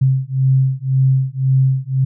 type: beating tone pair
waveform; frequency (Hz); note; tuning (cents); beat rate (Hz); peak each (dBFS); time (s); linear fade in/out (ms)
sine; 131.6 / 133.5; C3 / C3; +10 / +35; 1.9; -15; 0.01-2.05; 10
effects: none